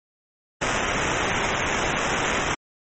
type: noise with sample-and-hold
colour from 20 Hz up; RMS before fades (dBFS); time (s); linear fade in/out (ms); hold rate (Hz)
white; -24; 0.61-2.55; 10; 4410
effects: MP3 32 kbps